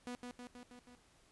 sawtooth tone with echo, 245.6 Hz, B3, 9 cents flat, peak -38 dBFS, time 0.07-0.15 s, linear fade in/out 0 ms, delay 160 ms, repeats 5, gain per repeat -3 dB, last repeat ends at 0.95 s, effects pink hiss -68 dBFS RMS until 1.31 s + resampled to 24000 Hz

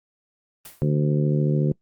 white noise with exponential decay, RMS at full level -37 dBFS, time 0.65-0.92 s, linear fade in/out 5 ms, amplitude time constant 58 ms
harmonic tone, 73.9 Hz, D2, 11 cents sharp, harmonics 2 / 3 / 4 / 5 / 6 / 7, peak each -19 / -27 / -31 / -28 / -34 / -33 dBFS, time 0.82-1.72 s, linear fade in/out 0 ms
effects noise-tail reverb RT60 0.1 s tail -25 dB re dry + Opus 24 kbps

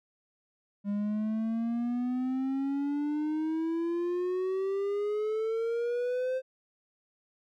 triangle exponential sweep, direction up, 201.1 to 523.3 Hz, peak -26 dBFS, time 0.84-6.42 s, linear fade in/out 50 ms, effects none

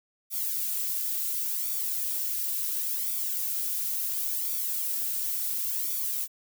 violet noise with flanger, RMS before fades -30 dBFS, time 0.3-6.28 s, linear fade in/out 50 ms, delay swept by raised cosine 0.86 to 2.86 ms, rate 0.71 Hz, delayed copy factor +0.7, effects none

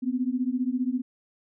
sine beating tone pair, 245.4 / 260.4 Hz, B3 / C4, -11 / -8 cents, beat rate 15 Hz, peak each -27 dBFS, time 0.02-1.02 s, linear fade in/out 20 ms, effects none

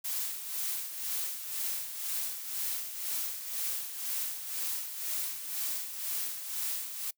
blue noise with tremolo, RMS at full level -33 dBFS, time 0.04-7.11 s, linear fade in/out 10 ms, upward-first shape sine, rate 2 Hz, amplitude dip 60%, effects noise-tail reverb RT60 0.1 s tail -25 dB re dry

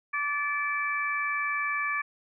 harmonic tone, 580 Hz, D5, 22 cents flat, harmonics 2 / 3 / 4, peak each -31 / -31 / -31 dBFS, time 0.13-2.02 s, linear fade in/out 10 ms, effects none

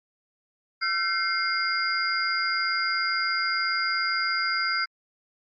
sine tone cluster, 1353 / 1530 / 2117 / 4844 Hz, E6 / G6 / C7 / D#8, +45 / -42 / +20 / -47 cents, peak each -29 dBFS, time 0.81-4.86 s, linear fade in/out 20 ms, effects Opus 48 kbps

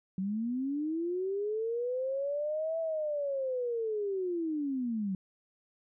sine linear two-way sweep, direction up then down, 183.8 to 659.3 to 183.8 Hz, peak -30 dBFS, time 0.18-5.15 s, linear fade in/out 2 ms, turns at 2.79 s, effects none

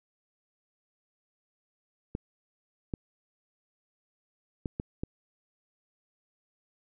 clicks, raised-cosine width 3 ms, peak -19 dBFS, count 5, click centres 2.151 / 2.938 / 4.658 / 4.799 / 5.035 s, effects none

